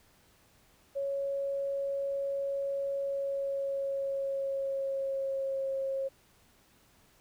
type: tone with pitch glide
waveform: sine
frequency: 554.4 to 539.9 Hz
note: C#5 to C#5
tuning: 0 to -46 cents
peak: -30 dBFS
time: 0.95-6.09 s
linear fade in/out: 20 ms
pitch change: -46 cents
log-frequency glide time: 3.06-5.66 s
effects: pink hiss -64 dBFS RMS until 7.2 s